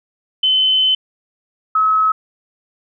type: tone pair in turn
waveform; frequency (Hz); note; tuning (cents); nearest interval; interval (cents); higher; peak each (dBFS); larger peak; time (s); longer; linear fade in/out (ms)
sine; 3049 / 1285.7; G7 / E6; -49 / -44; octave + minor third; 1495; first; -11; neither; 0.43-0.95 / 1.75-2.12; first; 5
effects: none